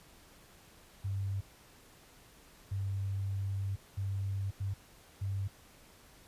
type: tone bursts at uneven times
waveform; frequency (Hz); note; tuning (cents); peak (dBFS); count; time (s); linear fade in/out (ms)
sine; 98; G2; 0; -32; 5; 1.04-1.41 / 2.71-3.76 / 3.97-4.51 / 4.6-4.74 / 5.21-5.48; 10
effects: pink hiss -59 dBFS RMS until 6.27 s + resampled to 32000 Hz